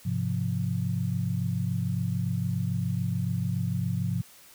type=chord; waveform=sine; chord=F minor; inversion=first; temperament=equal; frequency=103.83 / 130.81 / 174.61 Hz; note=Ab2 / C3 / F3; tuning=0 / 0 / 0 cents; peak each=-30 dBFS; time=0.05-4.22 s; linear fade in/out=10 ms; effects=white hiss -53 dBFS RMS until 4.54 s